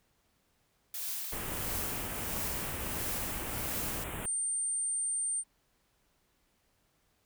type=noise with tremolo; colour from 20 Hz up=blue; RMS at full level=-36 dBFS; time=0.94-4.04 s; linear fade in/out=2 ms; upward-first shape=triangle; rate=1.5 Hz; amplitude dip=60%
type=band-stop noise; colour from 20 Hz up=pink; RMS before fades=-39 dBFS; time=1.32-4.26 s; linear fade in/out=5 ms; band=3200 to 7900 Hz; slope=48 dB/octave
type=tone; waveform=sine; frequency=8870 Hz; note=C#9; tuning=in tune; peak=-30 dBFS; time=4.23-5.44 s; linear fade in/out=50 ms
effects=pink hiss -73 dBFS RMS until 7.25 s